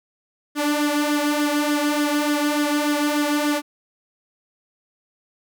sawtooth tone with flanger, 294.7 Hz, D4, 6 cents sharp, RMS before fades -21 dBFS, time 0.55-3.62 s, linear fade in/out 50 ms, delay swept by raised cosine 0.58 to 2.78 ms, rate 3.4 Hz, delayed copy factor +0.6, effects none

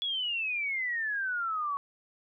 sine exponential sweep, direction down, 3410 to 1108.7 Hz, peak -29 dBFS, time 0.02-1.77 s, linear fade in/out 0 ms, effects none

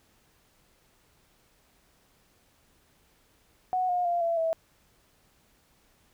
sine tone with pitch steps, 738 / 715.7 / 694.2 / 673.2 / 652.9 Hz, F#5 / F5 / F5 / E5 / E5, -5 / +42 / -11 / +36 / -17 cents, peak -24 dBFS, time 3.73-4.53 s, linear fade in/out 0 ms, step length 160 ms, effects pink hiss -65 dBFS RMS until 6.13 s

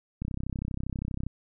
click train, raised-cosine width 5 ms, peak -20 dBFS, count 35, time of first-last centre 0.22-1.266 s, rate 32.5 Hz, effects none

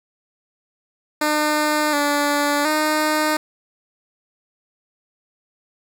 10% pulse tone with pitch steps, 302.2 / 289.7 / 306.9 Hz, D4 / D4 / D#4, +50 / -24 / -24 cents, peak -9 dBFS, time 1.21-3.37 s, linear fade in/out 5 ms, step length 720 ms, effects none

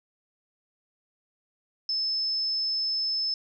sine tone, 5240 Hz, E8, 11 cents flat, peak -25 dBFS, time 1.89-3.34 s, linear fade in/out 2 ms, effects none

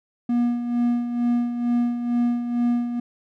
triangle tone with tremolo, 239.9 Hz, A#3, 50 cents sharp, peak -15 dBFS, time 0.29-3 s, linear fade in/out 5 ms, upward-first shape sine, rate 2.2 Hz, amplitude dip 60%, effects none

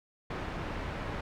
pink low-pass noise, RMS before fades -37 dBFS, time 0.3-1.21 s, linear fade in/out 5 ms, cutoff 2100 Hz, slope 12 dB/octave, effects none

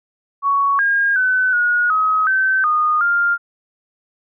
sine tone with pitch steps, 1117 / 1620 / 1511 / 1446 / 1270 / 1541 / 1229 / 1400 Hz, C#6 / G#6 / F#6 / F#6 / D#6 / G6 / D#6 / F6, +13 / -43 / +36 / -40 / +35 / -30 / -22 / +4 cents, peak -13 dBFS, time 0.42-3.38 s, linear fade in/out 50 ms, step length 370 ms, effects none

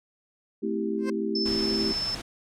sine chord, A minor seventh, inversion none, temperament equal with one note detuned, 220 / 261.6 / 325.3 / 392 Hz, A3 / C4 / E4 / G4, 0 / 0 / -23 / 0 cents, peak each -30 / -36 / -31 / -30 dBFS, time 0.62-1.93 s, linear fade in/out 20 ms
15% pulse tone with exponential growth, 523.3 Hz, C5, in tune, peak -23 dBFS, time 0.98-1.1 s, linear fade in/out 5 ms, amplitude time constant 26 ms
sine tone with tremolo, 5274 Hz, E8, in tune, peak -25 dBFS, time 1.35-2.15 s, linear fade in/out 5 ms, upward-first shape sine, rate 18 Hz, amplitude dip 30%
pink noise, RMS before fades -37 dBFS, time 1.45-2.22 s, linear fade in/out 10 ms
effects low-pass 8000 Hz 12 dB/octave

